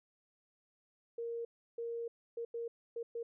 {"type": "tone bursts at uneven times", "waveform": "sine", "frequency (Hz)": 466.2, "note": "A#4", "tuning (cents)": 0, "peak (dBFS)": -37, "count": 6, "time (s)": [[1.18, 1.45], [1.78, 2.08], [2.37, 2.45], [2.54, 2.68], [2.96, 3.03], [3.15, 3.23]], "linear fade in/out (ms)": 5, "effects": []}